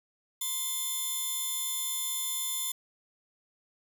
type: tone pair together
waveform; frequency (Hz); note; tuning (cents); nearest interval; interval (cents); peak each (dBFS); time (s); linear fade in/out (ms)
5% pulse; 1046.5 / 3524; C6 / A7; 0 / +2; octave + major sixth; 2102; -30 / -23; 0.41-2.72; 5
effects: none